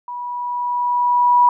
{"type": "tone with level ramp", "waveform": "sine", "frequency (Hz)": 975, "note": "B5", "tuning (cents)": -23, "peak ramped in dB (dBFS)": [-26, -8], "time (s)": [0.08, 1.49], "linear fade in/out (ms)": 2, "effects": []}